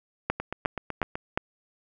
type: two click trains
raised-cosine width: 0.5 ms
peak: -16 / -9 dBFS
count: 7 / 4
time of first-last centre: 0.4-1.155 / 0.3-1.375 s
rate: 7.95 / 2.79 Hz
effects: none